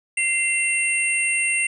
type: tone cluster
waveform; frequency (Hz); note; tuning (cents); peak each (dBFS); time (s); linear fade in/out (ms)
sine; 2092 / 2724 / 8750; C7 / F7 / C#9; -1 / -44 / -24; -23 / -22 / -25; 0.17-1.67; 5
effects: none